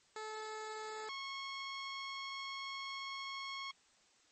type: tone pair in turn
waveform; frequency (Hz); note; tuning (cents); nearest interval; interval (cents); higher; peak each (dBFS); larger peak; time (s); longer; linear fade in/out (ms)
15% pulse; 433.6 / 1092.6; A4 / C#6; -25 / -25; octave + major third; 1600; second; -36 / -35; second; 0.16-1.09 / 1.09-3.71; second; 2
effects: white hiss -69 dBFS RMS until 4.31 s + MP3 32 kbps